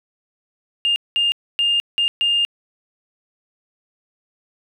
sine tone bursts at uneven times, 2815 Hz, F7, 13 cents sharp, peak -14 dBFS, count 5, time 0.85-0.96 / 1.16-1.32 / 1.59-1.8 / 1.98-2.08 / 2.21-2.45 s, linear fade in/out 0 ms, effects tanh soft clip ceiling -10 dBFS + 9-bit

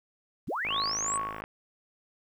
sine linear sweep, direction up, 35.32 to 8372 Hz, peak -29 dBFS, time 0.47-1.18 s, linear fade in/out 20 ms
click train, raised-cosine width 0.5 ms, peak -22 dBFS, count 43, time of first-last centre 0.65-1.439 s, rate 53.2 Hz
sine tone with tremolo, 1107 Hz, C#6, 3 cents flat, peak -28 dBFS, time 0.7-1.41 s, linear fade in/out 5 ms, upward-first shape triangle, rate 2.6 Hz, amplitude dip 90%
effects 10-bit

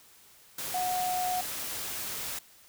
sine tone in noise, 730 Hz, F#5, 24 cents flat, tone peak -28 dBFS, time 0.74-1.41 s, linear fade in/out 5 ms, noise white, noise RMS -36 dBFS, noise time 0.58-2.39 s, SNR +5 dB, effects white hiss -57 dBFS RMS until 2.68 s

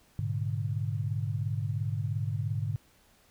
sine chord, G# diminished, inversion none, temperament equal with one note detuned, 103.83 / 121 / 146.83 Hz, G#2 / B2 / D3, 0 / -35 / 0 cents, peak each -31 / -35 / -34 dBFS, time 0.19-2.76 s, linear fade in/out 0 ms, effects pink hiss -63 dBFS RMS until 3.3 s

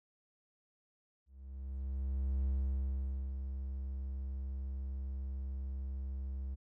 triangle tone with ADSR envelope, 66.6 Hz, C2, 31 cents sharp, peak -28 dBFS, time 1.26-6.56 s, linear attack 1200 ms, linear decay 860 ms, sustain -7 dB, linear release 25 ms, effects none

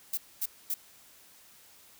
violet noise bursts, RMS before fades -31 dBFS, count 3, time 0.13-0.742 s, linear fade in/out 5 ms, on 44 ms, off 240 ms, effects white hiss -57 dBFS RMS until 1.99 s

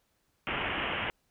white low-pass noise, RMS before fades -33 dBFS, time 0.47-1.1 s, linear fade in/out 0 ms, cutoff 3100 Hz, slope 96 dB/octave, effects pink hiss -74 dBFS RMS until 1.3 s

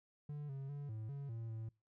triangle tone with pitch steps, 147 / 136.2 / 143.4 / 109.4 / 140.4 / 114 / 111.6 Hz, D3 / C#3 / D3 / A2 / C#3 / A#2 / A2, +2 / -30 / -41 / -9 / +22 / -38 / +25 cents, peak -40 dBFS, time 0.29-1.69 s, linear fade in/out 5 ms, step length 200 ms, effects noise-tail reverb RT60 0.3 s tail -26 dB re dry

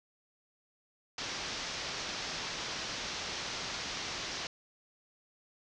white low-pass noise, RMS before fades -39 dBFS, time 1.18-4.47 s, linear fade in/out 2 ms, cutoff 6100 Hz, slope 48 dB/octave, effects none

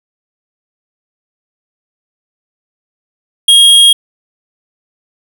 square tone, 3263 Hz, G#7, 31 cents flat, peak -3 dBFS, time 3.48-3.93 s, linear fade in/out 5 ms, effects none

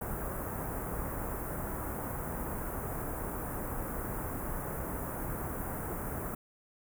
pink band-stop noise, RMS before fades -37 dBFS, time 0.01-6.35 s, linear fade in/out 5 ms, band 1500 to 11000 Hz, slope 24 dB/octave, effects none

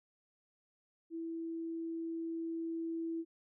sine tone with level ramp, 329.6 Hz, E4, in tune, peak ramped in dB -38 to -35 dBFS, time 1.1-3.25 s, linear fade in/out 50 ms, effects none

